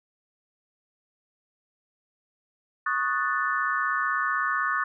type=chord; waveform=sine; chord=D# half-diminished seventh; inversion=third; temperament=equal; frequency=1108.7 / 1244.5 / 1480 / 1760 Hz; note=C#6 / D#6 / F#6 / A6; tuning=0 / 0 / 0 / 0 cents; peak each=-29 dBFS; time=2.86-4.84 s; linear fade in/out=5 ms; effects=none